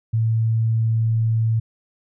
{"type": "tone", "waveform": "sine", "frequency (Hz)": 112.6, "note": "A2", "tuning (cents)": 40, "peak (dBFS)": -16, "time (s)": [0.13, 1.6], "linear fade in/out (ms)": 10, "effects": []}